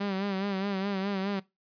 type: tone with vibrato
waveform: sawtooth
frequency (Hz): 196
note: G3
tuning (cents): 0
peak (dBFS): -25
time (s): 0-1.4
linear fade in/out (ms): 10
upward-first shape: sine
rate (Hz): 4.8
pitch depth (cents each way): 65
effects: noise-tail reverb RT60 0.2 s tail -20 dB re dry + resampled to 11025 Hz